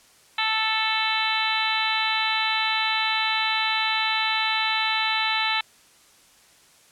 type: harmonic tone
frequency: 440 Hz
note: A4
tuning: in tune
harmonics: 2 / 3 / 4 / 5 / 6 / 7 / 8 / 9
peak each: -28 / -30 / -30 / -29 / -29 / -31 / -32 / -29 dBFS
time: 0.38-5.61 s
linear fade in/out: 5 ms
effects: white hiss -55 dBFS RMS until 6.91 s + low-pass 10000 Hz 12 dB/octave